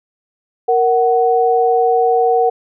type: tone pair together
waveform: sine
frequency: 466.2 / 745.2 Hz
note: A#4 / F#5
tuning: 0 / +12 cents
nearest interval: minor sixth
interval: 812 cents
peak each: -13 dBFS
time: 0.68-2.5 s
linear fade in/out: 10 ms
effects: none